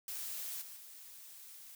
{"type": "noise with level steps", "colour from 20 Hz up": "blue", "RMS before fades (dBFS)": [-42, -50, -53], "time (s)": [0.08, 1.75], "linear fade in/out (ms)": 2, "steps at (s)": [0.61, 0.76], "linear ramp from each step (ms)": 10, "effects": []}